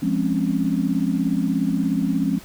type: chord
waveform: sine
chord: Db major seventh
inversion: first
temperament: equal with one note detuned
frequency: 174.61 / 207.7 / 260.4 / 277.2 Hz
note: F3 / Ab3 / C4 / Db4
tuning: 0 / 0 / -8 / 0 cents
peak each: -24 dBFS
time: 0.02-2.39 s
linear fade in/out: 10 ms
effects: pink hiss -44 dBFS RMS until 2.44 s